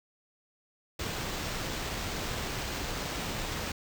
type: noise with sample-and-hold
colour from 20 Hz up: pink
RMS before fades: -35 dBFS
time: 0.99-3.72 s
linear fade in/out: 5 ms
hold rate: 11025 Hz
effects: none